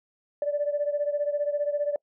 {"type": "beating tone pair", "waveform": "sine", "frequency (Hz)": [580, 595], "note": ["D5", "D5"], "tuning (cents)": [-22, 22], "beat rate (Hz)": 15, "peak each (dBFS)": [-25, -29], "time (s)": [0.42, 1.96], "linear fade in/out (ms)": 2, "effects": ["noise-tail reverb RT60 0.1 s tail -26 dB re dry", "tanh soft clip ceiling -17 dBFS"]}